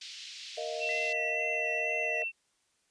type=band-pass noise; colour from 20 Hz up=white; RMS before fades=-45 dBFS; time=0.01-1.13 s; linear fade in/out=5 ms; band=2500 to 5000 Hz; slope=24 dB/octave
type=chord; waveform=sine; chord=Bb suspended fourth; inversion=none; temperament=equal; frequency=466.2 / 622.3 / 698.5 Hz; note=Bb4 / Eb5 / F5; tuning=0 / 0 / 0 cents; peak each=-39 / -36 / -40 dBFS; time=0.57-2.24 s; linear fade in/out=10 ms
type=tone; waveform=sine; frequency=2696 Hz; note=E7; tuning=38 cents sharp; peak=-31 dBFS; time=0.79-2.32 s; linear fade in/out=50 ms
type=tone with vibrato; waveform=triangle; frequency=2003 Hz; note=B6; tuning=24 cents sharp; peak=-35 dBFS; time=0.89-2.22 s; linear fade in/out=0 ms; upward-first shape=sine; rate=2.1 Hz; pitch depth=40 cents each way
effects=white hiss -73 dBFS RMS until 2.9 s + resampled to 22050 Hz